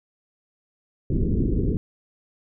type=low-pass noise; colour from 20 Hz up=pink; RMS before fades=-22 dBFS; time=1.1-1.77 s; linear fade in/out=0 ms; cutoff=410 Hz; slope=48 dB/octave; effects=none